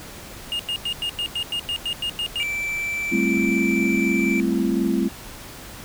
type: tone bursts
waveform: triangle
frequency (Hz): 2840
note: F7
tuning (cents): +28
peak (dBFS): -21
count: 12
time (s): 0.52-2.43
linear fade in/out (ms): 0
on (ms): 73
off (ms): 94
type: tone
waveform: triangle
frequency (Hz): 2332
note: D7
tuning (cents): -13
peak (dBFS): -22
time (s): 2.4-4.4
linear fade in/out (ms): 0
type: chord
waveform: sine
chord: A minor seventh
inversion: third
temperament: equal with one note detuned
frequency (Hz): 196 / 220 / 261.6 / 338.1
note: G3 / A3 / C4 / E4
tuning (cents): 0 / 0 / 0 / +44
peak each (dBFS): -24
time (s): 3.11-5.09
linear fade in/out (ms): 20
effects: pink hiss -39 dBFS RMS until 5.84 s